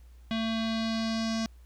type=tone with low-pass filter sweep; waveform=square; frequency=224.3 Hz; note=A3; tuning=34 cents sharp; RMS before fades=-30 dBFS; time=0.31-1.46 s; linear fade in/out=0 ms; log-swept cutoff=3500 to 5500 Hz; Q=3.5; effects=added 60 Hz sine -49 dBFS peak until 1.65 s + pink hiss -67 dBFS RMS until 1.65 s

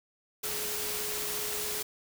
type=tone in noise; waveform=sine; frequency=421.6 Hz; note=G#4; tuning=26 cents sharp; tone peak=-41 dBFS; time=0.43-1.83 s; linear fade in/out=10 ms; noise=white; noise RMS=-34 dBFS; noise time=0.43-1.83 s; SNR=-10 dB; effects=none

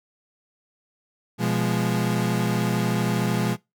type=chord; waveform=35% pulse; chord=F diminished; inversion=second; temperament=equal; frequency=123.47 / 174.61 / 207.7 Hz; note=Cb3 / F3 / Ab3; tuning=0 / 0 / 0 cents; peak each=-24 dBFS; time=1.38-3.57 s; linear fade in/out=50 ms; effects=noise-tail reverb RT60 0.2 s tail -21 dB re dry

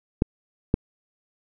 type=clicks; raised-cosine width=3 ms; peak=-5 dBFS; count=2; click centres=0.221 / 0.741 s; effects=none

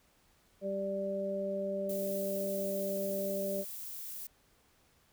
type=harmonic tone; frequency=196 Hz; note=G3; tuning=in tune; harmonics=1 / 2 / 3; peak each=-39 / -40 / -34 dBFS; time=0.61-3.65 s; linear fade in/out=50 ms
type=noise; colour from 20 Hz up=violet; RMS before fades=-43 dBFS; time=1.89-4.27 s; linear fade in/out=5 ms
effects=pink hiss -68 dBFS RMS until 5.12 s

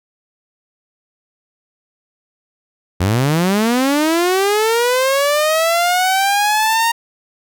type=linear sweep; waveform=sawtooth; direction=up; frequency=84.4 to 932.3 Hz; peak=-9 dBFS; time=3-6.92 s; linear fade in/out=10 ms; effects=none

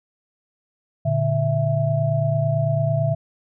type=tone cluster; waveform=sine; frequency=116.8 / 145.8 / 661 Hz; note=A#2 / D3 / E5; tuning=+4 / -12 / +5 cents; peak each=-22 / -21 / -23 dBFS; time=1.05-3.15 s; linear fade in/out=10 ms; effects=none

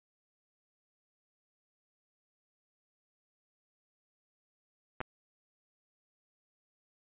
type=clicks; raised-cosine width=0.5 ms; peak=-21 dBFS; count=2; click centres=5.005 / 5.013 s; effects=resampled to 8000 Hz

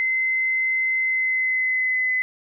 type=tone with pitch glide; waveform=sine; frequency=2058 to 2024 Hz; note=C7 to B6; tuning=-29 to +42 cents; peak=-19 dBFS; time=0-2.22 s; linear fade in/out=0 ms; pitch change=-29 cents; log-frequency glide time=1-2.07 s; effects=none

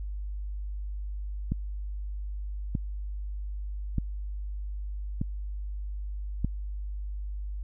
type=click train; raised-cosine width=5 ms; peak=-15 dBFS; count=5; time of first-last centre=1.52-6.446 s; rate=0.812 Hz; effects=added 50 Hz sine -32 dBFS peak until 7.63 s

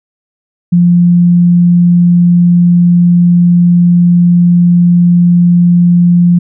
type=tone; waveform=sine; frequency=174.61 Hz; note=F3; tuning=in tune; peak=-3 dBFS; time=0.72-6.39 s; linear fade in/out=10 ms; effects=none

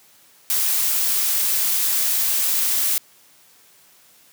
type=noise; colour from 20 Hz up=blue; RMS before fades=-20 dBFS; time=0.5-2.98 s; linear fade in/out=0 ms; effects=white hiss -53 dBFS RMS until 4.32 s + high-pass 100 Hz 12 dB/octave

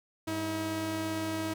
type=tone pair together; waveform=sawtooth; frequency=101.01 / 320.7 Hz; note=G#2 / E4; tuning=-48 / -48 cents; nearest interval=octave + minor sixth; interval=2000 cents; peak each=-35 / -28 dBFS; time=0.27-1.54 s; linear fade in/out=10 ms; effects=none

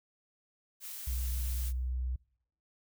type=noise; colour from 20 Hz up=blue; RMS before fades=-43 dBFS; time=0.8-1.73 s; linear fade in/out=50 ms
type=tone with pitch glide; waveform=sine; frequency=62.1 to 62.86 Hz; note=B1 to B1; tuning=+10 to +31 cents; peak=-31 dBFS; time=1.07-2.16 s; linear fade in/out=5 ms; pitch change=+21 cents; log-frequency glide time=1.22-1.32 s
effects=noise-tail reverb RT60 0.7 s tail -25 dB re dry

